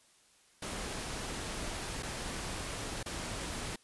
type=noise with dropouts; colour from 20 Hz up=pink; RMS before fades=-39 dBFS; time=0.62-3.76 s; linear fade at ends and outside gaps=5 ms; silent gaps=2.026-2.03 / 3.03-3.059 s; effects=white hiss -65 dBFS RMS until 3.83 s + resampled to 24000 Hz